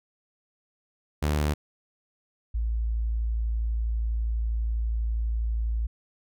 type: tone pair in turn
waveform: sawtooth / sine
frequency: 74.6 / 56.13 Hz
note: D2 / A1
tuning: +28 / +35 cents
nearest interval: perfect fourth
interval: 493 cents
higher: first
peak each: -19 / -24 dBFS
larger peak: first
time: 1.22-1.54 / 2.54-5.87 s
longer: second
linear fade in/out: 10 ms
effects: none